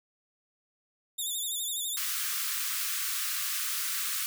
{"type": "tone with vibrato", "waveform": "10% pulse", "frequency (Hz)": 3581, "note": "A7", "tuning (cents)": 30, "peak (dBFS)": -24, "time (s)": [1.18, 1.97], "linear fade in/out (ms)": 10, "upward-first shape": "triangle", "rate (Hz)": 12, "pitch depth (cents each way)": 98}
{"type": "high-pass noise", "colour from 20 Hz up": "white", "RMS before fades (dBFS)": -32, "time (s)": [1.97, 4.26], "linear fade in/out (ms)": 0, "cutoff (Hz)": 1100, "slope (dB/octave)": 96}
{"effects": []}